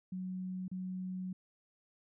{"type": "tone with dropouts", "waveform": "sine", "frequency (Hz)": 185, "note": "F#3", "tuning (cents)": 0, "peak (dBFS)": -37, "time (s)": [0.12, 1.33], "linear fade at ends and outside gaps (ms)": 5, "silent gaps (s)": [0.681, 0.714], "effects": []}